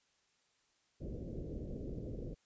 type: low-pass noise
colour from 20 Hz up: pink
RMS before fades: -43 dBFS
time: 1-2.35 s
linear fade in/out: 20 ms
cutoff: 540 Hz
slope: 48 dB/octave
effects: white hiss -75 dBFS RMS until 2.45 s + resampled to 16000 Hz